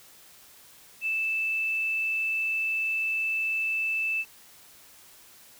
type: tone with quantisation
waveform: sine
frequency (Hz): 2637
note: E7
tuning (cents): 0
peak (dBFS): -25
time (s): 1.01-4.25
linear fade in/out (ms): 50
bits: 9
effects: white hiss -53 dBFS RMS until 5.59 s